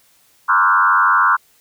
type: tone with frequency modulation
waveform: sine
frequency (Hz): 1244.5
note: D#6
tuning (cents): 0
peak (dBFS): -10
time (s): 0.48-1.37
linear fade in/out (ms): 20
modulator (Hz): 93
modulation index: 2.8
effects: white hiss -55 dBFS RMS until 1.6 s